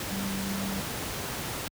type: tone in noise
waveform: sine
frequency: 195.2 Hz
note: G3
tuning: 7 cents flat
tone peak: -31 dBFS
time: 0.12-0.8 s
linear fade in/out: 2 ms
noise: pink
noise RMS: -34 dBFS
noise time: 0-1.68 s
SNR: 0 dB
effects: high-pass 60 Hz 12 dB/octave